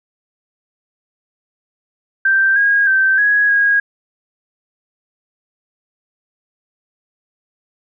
sine tone with pitch steps, 1568 / 1635 / 1555 / 1665 / 1641 Hz, G6 / G#6 / G6 / G#6 / G#6, 0 / -28 / -14 / +4 / -21 cents, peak -10 dBFS, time 2.25-3.8 s, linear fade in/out 5 ms, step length 310 ms, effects none

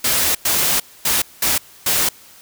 white noise bursts at uneven times, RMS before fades -17 dBFS, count 5, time 0.04-0.35 / 0.45-0.8 / 1.05-1.22 / 1.42-1.58 / 1.86-2.09 s, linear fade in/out 5 ms, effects white hiss -45 dBFS RMS until 2.41 s

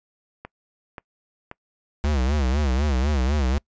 click train, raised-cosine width 0.5 ms, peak -20 dBFS, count 4, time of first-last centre 0.45-2.046 s, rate 1.88 Hz
square tone with vibrato, 68.9 Hz, C#2, 10 cents flat, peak -20 dBFS, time 2.04-3.58 s, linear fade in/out 0 ms, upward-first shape sine, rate 4 Hz, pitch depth 170 cents each way
effects noise-tail reverb RT60 0.1 s tail -25 dB re dry + resampled to 16000 Hz

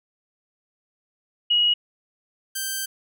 sine / 5% pulse tone pair in turn, 2900 / 1563.1 Hz, F#7 / G6, -35 / -5 cents, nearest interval major seventh, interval 1070 cents, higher first, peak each -16 / -15 dBFS, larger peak second, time 1.5-1.74 / 2.55-2.86 s, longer second, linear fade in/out 10 ms, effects none

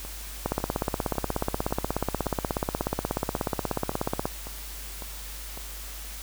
two click trains, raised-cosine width 1 ms, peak -11 / -24 dBFS, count 64 / 11, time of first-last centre 0.46-4.255 / 0.05-5.575 s, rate 16.6 / 1.81 Hz, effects added 50 Hz sine -39 dBFS peak until 6.22 s + white hiss -41 dBFS RMS until 6.22 s

